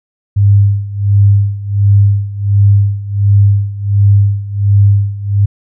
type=tone with tremolo; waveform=sine; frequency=100.8 Hz; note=G2; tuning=49 cents sharp; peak=-3 dBFS; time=0.36-5.46 s; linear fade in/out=10 ms; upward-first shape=sine; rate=1.4 Hz; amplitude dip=85%; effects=none